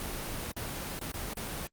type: noise with dropouts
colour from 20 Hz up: pink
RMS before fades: -37 dBFS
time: 0-1.67 s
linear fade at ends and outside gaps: 1 ms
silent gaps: 0.518-0.565 / 0.991-1.013 / 1.118-1.141 / 1.335-1.369 s
effects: Opus 24 kbps